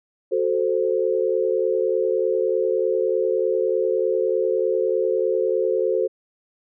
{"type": "chord", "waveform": "sine", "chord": "F# diminished", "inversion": "none", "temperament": "equal", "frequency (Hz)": [370, 440, 523.3], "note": ["F#4", "A4", "C5"], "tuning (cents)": [0, 0, 0], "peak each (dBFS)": [-23, -22, -23], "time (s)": [0.31, 6.08], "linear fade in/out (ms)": 20, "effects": []}